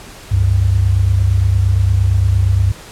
sine tone pair together, 69.3 / 98 Hz, C#2 / G2, 0 / 0 cents, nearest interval tritone, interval 600 cents, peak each -15 / -11 dBFS, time 0.31-2.72 s, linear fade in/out 10 ms, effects pink hiss -36 dBFS RMS until 2.91 s + low-pass 11000 Hz 12 dB/octave

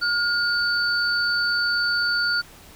sine tone pair together, 1424 / 4528 Hz, F6 / C#8, +33 / +36 cents, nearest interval octave + minor sixth, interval 2003 cents, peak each -21 / -24 dBFS, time 0.01-2.42 s, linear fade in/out 20 ms, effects pink hiss -47 dBFS RMS until 2.75 s

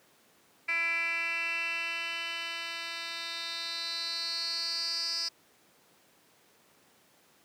10% pulse tone with band-pass filter sweep, 334.5 Hz, E4, 25 cents sharp, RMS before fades -34 dBFS, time 0.68-5.29 s, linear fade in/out 10 ms, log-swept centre 2300 to 5000 Hz, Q 8.3, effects pink hiss -63 dBFS RMS until 7.44 s + high-pass 200 Hz 12 dB/octave

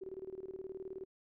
sine tone with tremolo, 380 Hz, F#4, 46 cents sharp, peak -40 dBFS, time 0.01-1.05 s, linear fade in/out 10 ms, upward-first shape square, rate 19 Hz, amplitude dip 80%, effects none

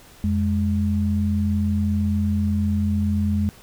sine tone pair together, 87.31 / 207.7 Hz, F2 / G#3, 0 / 0 cents, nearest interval octave + minor third, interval 1500 cents, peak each -21 dBFS, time 0.24-3.49 s, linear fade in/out 0 ms, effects pink hiss -48 dBFS RMS until 3.62 s

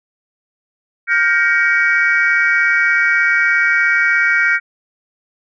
sine chord, G half-diminished seventh, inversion third, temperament just, 1411.2 / 1568 / 1881.6 / 2258 Hz, F6 / G6 / Bb6 / Db7, +18 / 0 / +16 / +31 cents, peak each -16 dBFS, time 1.07-4.6 s, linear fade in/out 50 ms, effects tanh soft clip ceiling -3 dBFS

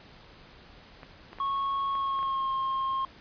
clicks, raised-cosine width 0.5 ms, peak -29 dBFS, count 6, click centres 1.032 / 1.331 / 1.386 / 1.953 / 2.19 / 2.229 s
triangle tone with pitch glide, 1100 to 1068.7 Hz, C#6 to C6, -14 to +36 cents, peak -25 dBFS, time 1.4-3.05 s, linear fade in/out 2 ms, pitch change -50 cents, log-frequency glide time 1.92-2.52 s
effects pink hiss -52 dBFS RMS until 3.2 s + resampled to 11025 Hz

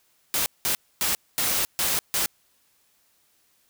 white noise bursts at uneven times, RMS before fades -24 dBFS, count 6, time 0.34-0.46 / 0.65-0.75 / 1.01-1.15 / 1.38-1.65 / 1.79-1.99 / 2.14-2.26 s, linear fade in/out 0 ms, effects white hiss -65 dBFS RMS until 3.69 s

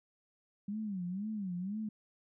sine tone with vibrato, 196 Hz, G3, in tune, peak -35 dBFS, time 0.68-1.89 s, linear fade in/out 5 ms, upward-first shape sine, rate 2 Hz, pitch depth 190 cents each way, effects none

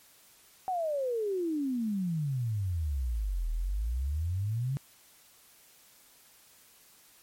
sine exponential two-way sweep, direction down then up, 766 to 38.89 to 141.3 Hz, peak -28 dBFS, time 0.68-4.77 s, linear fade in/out 0 ms, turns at 3.5 s, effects white hiss -59 dBFS RMS until 7.22 s + MP3 64 kbps

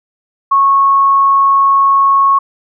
sine tone, 1100 Hz, C#6, 14 cents flat, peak -6 dBFS, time 0.51-2.39 s, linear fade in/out 10 ms, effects none

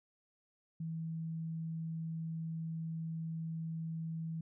sine tone, 162.5 Hz, E3, 24 cents flat, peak -37 dBFS, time 0.8-4.41 s, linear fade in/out 5 ms, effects none

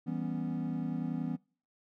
triangle chord, C# half-diminished seventh, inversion first, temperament equal, 164.81 / 196 / 246.9 / 277.2 Hz, E3 / G3 / B3 / C#4, 0 / 0 / 0 / 0 cents, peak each -35 / -39 / -34 / -38 dBFS, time 0.06-1.37 s, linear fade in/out 20 ms, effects noise-tail reverb RT60 0.4 s tail -24 dB re dry

